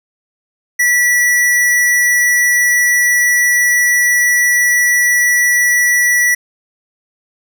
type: tone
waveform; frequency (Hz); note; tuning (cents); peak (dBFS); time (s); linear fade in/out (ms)
square; 1951; B6; -22; -10; 0.79-6.35; 10
effects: none